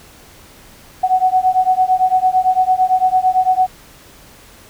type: beating tone pair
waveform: sine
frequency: 740 / 748.9 Hz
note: F#5 / F#5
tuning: 0 / +21 cents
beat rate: 8.9 Hz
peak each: -14 dBFS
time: 1.03-3.67 s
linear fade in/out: 10 ms
effects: pink hiss -43 dBFS RMS until 4.69 s